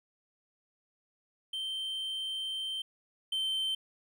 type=tone pair in turn; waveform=triangle; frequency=3122 / 3106 Hz; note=G7 / G7; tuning=-8 / -17 cents; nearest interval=unison; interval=9 cents; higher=first; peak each=-32 / -28 dBFS; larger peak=second; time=1.53-2.82 / 3.32-3.75 s; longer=first; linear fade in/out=5 ms; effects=none